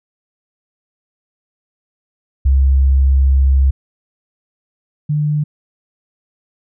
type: tone pair in turn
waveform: sine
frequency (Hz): 67.3 / 149.43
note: C2 / D3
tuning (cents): +49 / +30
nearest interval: octave + major second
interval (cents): 1381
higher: second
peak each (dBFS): -8 / -13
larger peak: first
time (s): 2.45-3.71 / 5.09-5.44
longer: first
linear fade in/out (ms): 10
effects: none